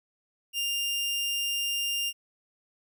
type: tone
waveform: sawtooth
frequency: 2800 Hz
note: F7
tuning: 4 cents sharp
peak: -24 dBFS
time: 0.53-2.13 s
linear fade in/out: 50 ms
effects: none